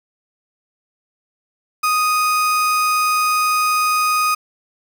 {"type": "tone", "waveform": "35% pulse", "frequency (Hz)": 1244.5, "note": "D#6", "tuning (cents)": 0, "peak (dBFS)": -13, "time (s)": [1.83, 4.35], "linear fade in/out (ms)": 10, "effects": ["7-bit"]}